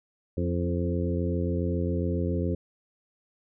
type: harmonic tone with a mistuned harmonic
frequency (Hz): 87.31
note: F2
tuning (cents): 0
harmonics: 1 / 2 / 3 / 4 / 5 / 6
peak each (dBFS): -28 / -31 / -33 / -34 / -35 / -36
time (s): 0.37-2.55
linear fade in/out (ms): 5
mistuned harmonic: 4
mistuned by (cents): -24
effects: none